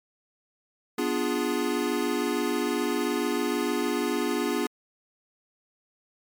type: chord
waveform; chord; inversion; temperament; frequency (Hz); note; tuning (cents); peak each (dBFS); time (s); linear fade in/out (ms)
square; B diminished seventh; none; equal; 246.9 / 293.7 / 349.2 / 415.3; B3 / D4 / F4 / Ab4; 0 / 0 / 0 / 0; -31; 0.98-4.67; 5
effects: MP3 96 kbps